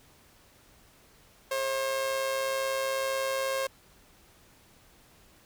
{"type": "tone with amplitude modulation", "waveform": "sawtooth", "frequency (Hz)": 536, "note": "C5", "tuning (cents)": 42, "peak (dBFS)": -22, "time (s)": [1.51, 3.67], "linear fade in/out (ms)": 5, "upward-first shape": "sine", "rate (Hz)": 122, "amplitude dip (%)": 45, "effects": ["pink hiss -59 dBFS RMS until 5.45 s"]}